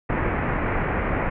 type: low-pass noise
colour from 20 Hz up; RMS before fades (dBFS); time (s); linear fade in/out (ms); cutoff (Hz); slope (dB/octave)
pink; -24; 0.09-1.3; 10; 2300; 48
effects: none